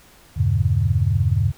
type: chord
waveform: sine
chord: E diminished seventh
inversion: none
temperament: just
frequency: 82.41 / 98.89 / 118.67 / 142.4 Hz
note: E2 / G2 / Bb2 / Db3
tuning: 0 / +16 / +31 / +47 cents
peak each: -22 / -19 / -22 / -23 dBFS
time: 0.36-1.52 s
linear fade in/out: 20 ms
effects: pink hiss -50 dBFS RMS until 1.57 s

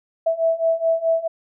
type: beating tone pair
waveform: sine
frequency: 654 / 658.7 Hz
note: E5 / E5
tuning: -14 / -1 cents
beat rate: 4.7 Hz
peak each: -21 / -19 dBFS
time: 0.26-1.28 s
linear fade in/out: 10 ms
effects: none

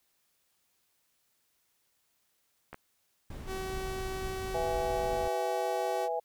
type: clicks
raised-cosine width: 0.5 ms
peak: -28 dBFS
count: 2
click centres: 2.73 / 2.744 s
type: noise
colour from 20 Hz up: brown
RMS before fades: -40 dBFS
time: 3.3-5.28 s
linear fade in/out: 5 ms
type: tone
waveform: sawtooth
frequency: 379.1 Hz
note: F#4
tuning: 42 cents sharp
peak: -32 dBFS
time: 3.46-6.09 s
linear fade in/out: 50 ms
type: chord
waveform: sine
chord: E major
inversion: second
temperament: just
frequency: 494.4 / 659.3 / 824.1 Hz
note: B4 / E5 / G#5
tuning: +2 / 0 / -14 cents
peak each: -34 dBFS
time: 4.54-6.2 s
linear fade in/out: 10 ms
effects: white hiss -74 dBFS RMS until 6.24 s

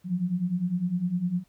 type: beating tone pair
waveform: sine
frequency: 171.5 / 181.4 Hz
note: F3 / F#3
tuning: -31 / -34 cents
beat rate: 9.9 Hz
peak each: -30 / -26 dBFS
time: 0.04-1.44 s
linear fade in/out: 50 ms
effects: pink hiss -67 dBFS RMS until 1.48 s

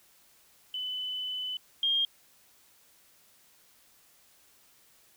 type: tone pair in turn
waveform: sine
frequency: 3009 / 3220 Hz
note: F#7 / G7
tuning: +28 / +46 cents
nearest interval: minor second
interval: 118 cents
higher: second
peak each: -32 / -24 dBFS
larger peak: second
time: 0.74-1.57 / 1.83-2.05 s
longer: first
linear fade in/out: 2 ms
effects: white hiss -62 dBFS RMS until 5.16 s

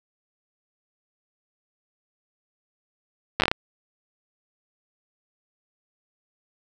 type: slowing click train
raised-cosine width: 0.3 ms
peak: -3 dBFS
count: 7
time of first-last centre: 3.4-3.515 s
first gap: 9 ms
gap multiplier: 1.3
effects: 7-bit

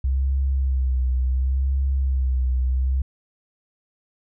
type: tone with vibrato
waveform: sine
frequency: 65.41 Hz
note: C2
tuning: in tune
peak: -18 dBFS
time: 0.04-3.02 s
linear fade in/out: 5 ms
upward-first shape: sine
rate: 0.7 Hz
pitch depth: 55 cents each way
effects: none

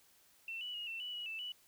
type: tone with pitch steps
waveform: sine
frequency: 2691 / 2955 / 2873 / 2688 / 2958 / 2915 / 2646 / 2956 Hz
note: E7 / F#7 / F7 / E7 / F#7 / F#7 / E7 / F#7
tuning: +35 / -3 / +48 / +33 / -1 / -26 / +6 / -2 cents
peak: -40 dBFS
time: 0.48-1.52 s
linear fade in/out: 2 ms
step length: 130 ms
effects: white hiss -67 dBFS RMS until 1.67 s

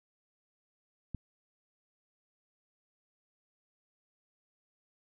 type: click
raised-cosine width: 5 ms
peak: -25 dBFS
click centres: 1.147 s
effects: none

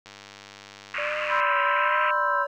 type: click train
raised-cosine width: 0.2 ms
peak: -25 dBFS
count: 135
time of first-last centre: 0.06-1.4 s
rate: 100 Hz
type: band-pass noise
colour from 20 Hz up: white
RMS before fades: -30 dBFS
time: 0.94-2.11 s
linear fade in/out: 2 ms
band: 1000 to 2800 Hz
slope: 96 dB/octave
type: tone with vibrato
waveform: triangle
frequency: 587.3 Hz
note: D5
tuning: in tune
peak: -28 dBFS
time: 0.98-2.47 s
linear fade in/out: 5 ms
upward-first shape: triangle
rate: 1.2 Hz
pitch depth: 58 cents each way
type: chord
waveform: sine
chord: C major seventh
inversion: third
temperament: equal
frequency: 987.8 / 1046.5 / 1318.5 / 1568 Hz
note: B5 / C6 / E6 / G6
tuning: 0 / 0 / 0 / 0 cents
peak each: -27 dBFS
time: 1.28-2.47 s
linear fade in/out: 50 ms
effects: none

